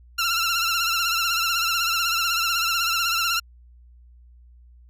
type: tone with vibrato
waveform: 15% pulse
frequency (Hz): 1364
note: F6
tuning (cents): -41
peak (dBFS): -14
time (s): 0.18-3.4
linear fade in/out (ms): 10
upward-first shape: triangle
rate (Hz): 16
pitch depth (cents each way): 73
effects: added 60 Hz sine -47 dBFS peak until 4.89 s + resampled to 32000 Hz